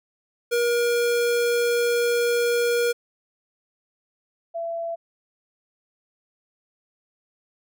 square / sine tone pair in turn, 476 / 671 Hz, A#4 / E5, +36 / +31 cents, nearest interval tritone, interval 595 cents, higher second, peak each -20 / -26 dBFS, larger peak first, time 0.51-2.93 / 4.54-4.96 s, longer first, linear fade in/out 20 ms, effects none

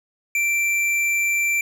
triangle tone with tanh clipping, 2349 Hz, D7, in tune, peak -20 dBFS, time 0.35-1.61 s, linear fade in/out 2 ms, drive 17 dB, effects none

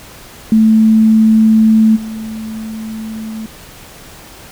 sine tone with level steps, 220 Hz, A3, in tune, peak -5 / -21 dBFS, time 0.52-3.46 s, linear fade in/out 2 ms, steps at 1.95 s, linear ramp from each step 20 ms, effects pink hiss -36 dBFS RMS until 4.51 s

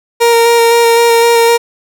30% pulse tone with vibrato, 466.2 Hz, A#4, in tune, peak -3 dBFS, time 0.2-1.58 s, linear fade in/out 20 ms, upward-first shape square, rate 3.9 Hz, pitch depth 11 cents each way, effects none

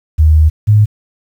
sine tone pair in turn, 77.78 / 105.71 Hz, D#2 / G#2, 0 / +31 cents, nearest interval perfect fourth, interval 531 cents, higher second, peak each -4 dBFS, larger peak neither, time 0.18-0.5 / 0.67-0.86 s, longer first, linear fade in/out 20 ms, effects 7-bit

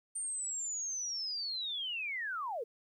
sine linear sweep, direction down, 8900 to 415.3 Hz, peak -35 dBFS, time 0.15-2.64 s, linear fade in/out 10 ms, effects 12-bit

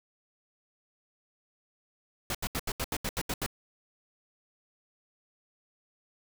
pink noise bursts, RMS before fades -32 dBFS, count 10, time 2.3-3.463 s, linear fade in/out 2 ms, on 47 ms, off 77 ms, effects none

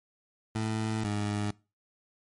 20% pulse tone pair in turn, 110 / 103.83 Hz, A2 / G#2, 0 / 0 cents, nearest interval minor second, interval 100 cents, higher first, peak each -24 dBFS, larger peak neither, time 0.55-1.04 / 1.04-1.51 s, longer first, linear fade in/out 5 ms, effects noise-tail reverb RT60 0.3 s tail -23 dB re dry + MP3 48 kbps

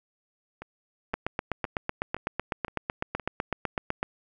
two click trains, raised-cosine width 0.5 ms, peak -12 / -24 dBFS, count 24 / 6, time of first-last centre 1.14-4.029 / 0.62-3.197 s, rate 7.96 / 1.94 Hz, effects none

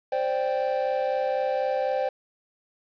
triangle chord, C suspended second, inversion none, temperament equal, 523.3 / 587.3 / 784 Hz, C5 / D5 / G5, 0 / 0 / 0 cents, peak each -24 / -27 / -27 dBFS, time 0.12-2.09 s, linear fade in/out 5 ms, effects resampled to 11025 Hz + 8-bit

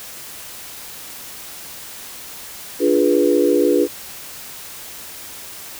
sine chord, D diminished seventh, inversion none, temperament equal with one note detuned, 293.7 / 349.2 / 415.3 / 489.6 Hz, D4 / F4 / Ab4 / Cb5, 0 / 0 / 0 / -15 cents, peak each -18 dBFS, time 2.79-3.88 s, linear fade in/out 50 ms, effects white hiss -35 dBFS RMS until 5.79 s

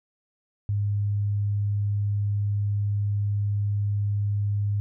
sine tone, 102.3 Hz, G#2, 26 cents flat, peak -22 dBFS, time 0.69-4.8 s, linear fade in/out 0 ms, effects none

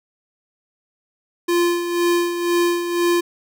square tone with tremolo, 346.8 Hz, F4, 12 cents flat, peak -15 dBFS, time 1.48-3.21 s, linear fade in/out 10 ms, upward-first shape sine, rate 2 Hz, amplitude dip 60%, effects none

